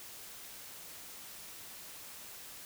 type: silence
effects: white hiss -49 dBFS RMS until 2.65 s